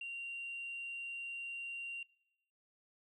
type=tone with ADSR envelope; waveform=sine; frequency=2765 Hz; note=F7; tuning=18 cents flat; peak=-38 dBFS; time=0.01-2.03 s; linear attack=4 ms; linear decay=7 ms; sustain=-2 dB; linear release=3 ms; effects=noise-tail reverb RT60 0.9 s tail -24 dB re dry + tanh soft clip ceiling -37 dBFS